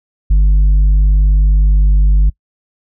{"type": "tone with tanh clipping", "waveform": "sine", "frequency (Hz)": 49.73, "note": "G1", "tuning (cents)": 26, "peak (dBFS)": -7, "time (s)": [0.3, 2.3], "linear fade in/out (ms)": 10, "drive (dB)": 4, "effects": ["noise-tail reverb RT60 0.1 s tail -24 dB re dry"]}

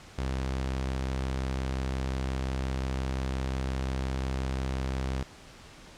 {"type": "tone", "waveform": "sawtooth", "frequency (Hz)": 65.7, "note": "C2", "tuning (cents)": 8, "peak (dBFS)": -25, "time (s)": [0.18, 5.23], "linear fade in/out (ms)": 5, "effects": ["pink hiss -50 dBFS RMS until 5.97 s", "low-pass 7000 Hz 12 dB/octave"]}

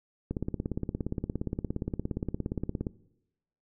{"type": "click train", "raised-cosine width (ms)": 3, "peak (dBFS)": -18, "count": 45, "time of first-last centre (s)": [0.31, 2.868], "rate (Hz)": 17.2, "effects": ["noise-tail reverb RT60 0.9 s tail -21 dB re dry"]}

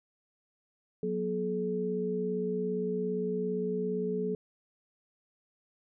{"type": "tone cluster", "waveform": "sine", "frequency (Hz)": [183.1, 240.6, 427.4], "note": ["F#3", "B3", "G#4"], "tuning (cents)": [-18, -45, 50], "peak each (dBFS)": [-34, -38, -31], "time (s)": [1.03, 4.35], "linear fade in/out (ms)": 2, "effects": []}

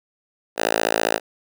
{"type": "tone with high-pass filter", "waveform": "5% pulse", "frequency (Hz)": 55, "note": "A1", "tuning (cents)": 0, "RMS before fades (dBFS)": -21, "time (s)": [0.56, 1.2], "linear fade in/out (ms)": 50, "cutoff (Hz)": 540, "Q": 0.99, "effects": []}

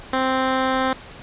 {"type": "tone", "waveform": "10% pulse", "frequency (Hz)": 261.6, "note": "C4", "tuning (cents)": 0, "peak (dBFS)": -10, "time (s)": [0.13, 0.93], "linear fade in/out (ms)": 2, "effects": ["pink hiss -40 dBFS RMS until 1.22 s", "resampled to 8000 Hz"]}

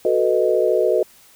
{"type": "chord", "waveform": "sine", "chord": "B dominant seventh", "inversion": "second", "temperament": "equal", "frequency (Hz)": [370, 440, 493.9, 622.3], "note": ["F#4", "A4", "B4", "D#5"], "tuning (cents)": [0, 0, 0, 0], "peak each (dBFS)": -20, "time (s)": [0.05, 1.03], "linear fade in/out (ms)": 2, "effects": ["white hiss -50 dBFS RMS until 1.35 s"]}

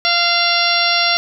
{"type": "harmonic tone with a mistuned harmonic", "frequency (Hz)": 692, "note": "F5", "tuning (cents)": -16, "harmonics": [1, 2, 3, 4, 5, 6, 7, 8], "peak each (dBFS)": [-21, -21, -21, -21, -21, -21, -21, -21], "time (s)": [0.05, 1.17], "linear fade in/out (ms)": 0, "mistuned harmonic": 7, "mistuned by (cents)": -77, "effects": []}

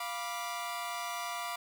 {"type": "chord", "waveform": "sawtooth", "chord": "B diminished", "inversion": "second", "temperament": "equal with one note detuned", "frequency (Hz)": [698.5, 978.7, 1174.7], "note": ["F5", "B5", "D6"], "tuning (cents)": [0, -16, 0], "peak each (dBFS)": [-36, -37, -36], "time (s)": [0, 1.56], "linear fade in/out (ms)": 5, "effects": []}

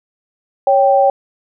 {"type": "tone pair together", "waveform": "sine", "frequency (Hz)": [554.4, 784], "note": ["C#5", "G5"], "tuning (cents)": [0, 0], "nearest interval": "tritone", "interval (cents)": 600, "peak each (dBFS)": -11, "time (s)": [0.67, 1.1], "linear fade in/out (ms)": 2, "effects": []}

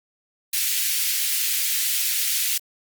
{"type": "high-pass noise", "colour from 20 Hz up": "white", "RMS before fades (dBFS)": -23, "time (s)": [0.53, 2.58], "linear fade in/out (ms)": 5, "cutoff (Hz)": 2000, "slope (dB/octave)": 24, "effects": ["Opus 32 kbps"]}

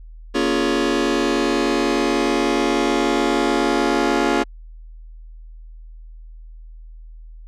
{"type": "chord", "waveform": "sawtooth", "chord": "Bb minor seventh", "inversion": "none", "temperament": "just", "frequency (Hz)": [233.1, 279.7, 349.6, 419.5], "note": ["Bb3", "Db4", "F4", "Ab4"], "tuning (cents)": [0, 16, 2, 17], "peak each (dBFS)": [-21, -17, -17, -19], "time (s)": [0.34, 4.44], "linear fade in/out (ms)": 20, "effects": ["added 40 Hz sine -36 dBFS peak until 7.47 s", "low-pass 6000 Hz 12 dB/octave"]}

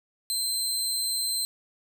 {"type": "tone", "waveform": "20% pulse", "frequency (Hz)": 4112, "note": "C8", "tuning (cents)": -31, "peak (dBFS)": -20, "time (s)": [0.3, 1.45], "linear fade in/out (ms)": 0, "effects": []}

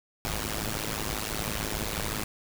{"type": "noise with amplitude modulation", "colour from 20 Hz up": "pink", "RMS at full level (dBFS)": -28, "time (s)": [0.25, 2.24], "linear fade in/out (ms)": 0, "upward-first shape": "sine", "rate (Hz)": 106, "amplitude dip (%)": 95, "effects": []}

